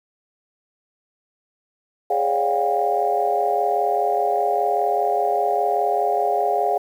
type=tone cluster; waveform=sine; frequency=414.6 / 546 / 585 / 712 / 797 Hz; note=G#4 / C#5 / D5 / F5 / G5; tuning=-3 / -26 / -7 / +33 / +28 cents; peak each=-24 / -27 / -28 / -20 / -24 dBFS; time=2.1-6.78 s; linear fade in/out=5 ms; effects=tanh soft clip ceiling -6 dBFS + 8-bit